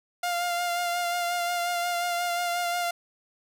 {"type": "tone with vibrato", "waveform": "sawtooth", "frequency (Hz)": 700, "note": "F5", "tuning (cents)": 4, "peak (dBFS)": -22, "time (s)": [0.23, 2.91], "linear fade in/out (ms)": 5, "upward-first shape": "sine", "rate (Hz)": 5.6, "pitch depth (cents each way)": 22, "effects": []}